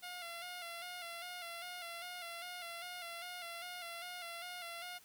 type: tone with vibrato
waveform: 10% pulse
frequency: 698.5 Hz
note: F5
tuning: in tune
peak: -36 dBFS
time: 0.02-4.99 s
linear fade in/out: 20 ms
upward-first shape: square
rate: 2.5 Hz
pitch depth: 43 cents each way
effects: white hiss -63 dBFS RMS until 5.04 s